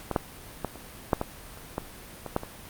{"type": "clicks", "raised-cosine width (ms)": 1, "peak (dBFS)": [-14, -8, -14, -28, -6, -13, -30, -14, -20, -10, -21], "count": 11, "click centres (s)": [0.113, 0.162, 0.647, 0.757, 1.132, 1.214, 1.574, 1.781, 2.263, 2.364, 2.434], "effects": ["pink hiss -45 dBFS RMS until 2.69 s", "Opus 48 kbps"]}